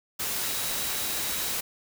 sine tone in noise, 3873 Hz, B7, 35 cents flat, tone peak -40 dBFS, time 0.43-1.52 s, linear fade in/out 10 ms, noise white, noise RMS -30 dBFS, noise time 0.19-1.61 s, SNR -13 dB, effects none

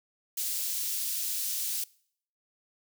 white high-pass noise, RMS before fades -32 dBFS, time 0.37-1.84 s, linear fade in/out 5 ms, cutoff 4300 Hz, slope 12 dB/octave, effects noise-tail reverb RT60 0.6 s tail -23 dB re dry

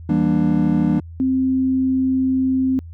triangle chord, E half-diminished seventh, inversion none, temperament just, 164.81 / 197.78 / 237.3 / 296.7 Hz, E3 / G3 / Bb3 / D4, 0 / +16 / +31 / +18 cents, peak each -18 dBFS, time 0.09-1 s, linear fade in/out 5 ms
sine tone, 261.6 Hz, C4, in tune, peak -15 dBFS, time 1.2-2.79 s, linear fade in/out 0 ms
effects added 83 Hz sine -33 dBFS peak until 2.93 s

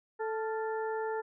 harmonic tone with a mistuned harmonic, 440 Hz, A4, in tune, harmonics 1 / 2 / 3 / 4, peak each -33 / -37 / -44 / -45 dBFS, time 0.19-1.22 s, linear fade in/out 20 ms, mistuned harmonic 3, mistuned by +87 cents, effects none

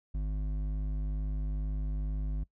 sine tone with hard clipping, 51.1 Hz, G#1, 27 cents flat, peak -32 dBFS, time 0.14-2.44 s, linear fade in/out 10 ms, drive 9 dB, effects noise-tail reverb RT60 0.1 s tail -21 dB re dry

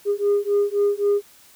sine beating tone pair, 405.4 / 409.2 Hz, G#4 / G#4, -42 / -26 cents, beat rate 3.8 Hz, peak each -19 dBFS, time 0.05-1.22 s, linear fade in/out 50 ms, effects tanh soft clip ceiling -13 dBFS + white hiss -51 dBFS RMS until 1.55 s

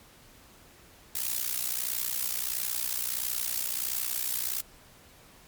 blue noise with amplitude modulation, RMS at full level -27 dBFS, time 1.15-4.61 s, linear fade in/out 5 ms, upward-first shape sine, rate 61.5 Hz, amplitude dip 90%, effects pink hiss -55 dBFS RMS until 5.47 s + MP3 96 kbps

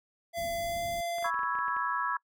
square tone with pitch glide, 679 to 686.5 Hz, F5 to F5, -49 to -30 cents, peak -32 dBFS, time 0.33-1.31 s, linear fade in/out 50 ms, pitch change +19 cents, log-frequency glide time 0.57-0.8 s
pink band-stop noise, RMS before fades -45 dBFS, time 0.37-1.01 s, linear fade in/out 5 ms, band 300 to 7300 Hz, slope 24 dB/octave
clicks, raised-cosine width 0.5 ms, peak -32 dBFS, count 10, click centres 1.184 / 1.226 / 1.259 / 1.343 / 1.392 / 1.433 / 1.553 / 1.588 / 1.682 / 1.766 s
sine chord, C# minor seventh, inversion third, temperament equal, 987.8 / 1108.7 / 1318.5 / 1661.2 Hz, B5 / C#6 / E6 / G#6, 0 / 0 / 0 / 0 cents, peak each -34 dBFS, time 1.24-2.17 s, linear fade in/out 5 ms
effects noise-tail reverb RT60 0.1 s tail -24 dB re dry

